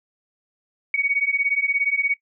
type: beating tone pair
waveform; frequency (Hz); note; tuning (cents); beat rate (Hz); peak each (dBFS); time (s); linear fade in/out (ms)
sine; 2233 / 2250; C#7 / C#7; +12 / +25; 17; -22; 0.94-2.14; 2
effects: noise-tail reverb RT60 0.1 s tail -19 dB re dry